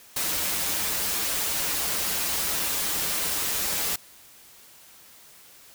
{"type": "noise with comb filter", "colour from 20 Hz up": "white", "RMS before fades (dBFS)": -27, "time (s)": [0.16, 3.96], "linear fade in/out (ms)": 5, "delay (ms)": 8, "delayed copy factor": -0.6, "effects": ["white hiss -51 dBFS RMS until 5.74 s"]}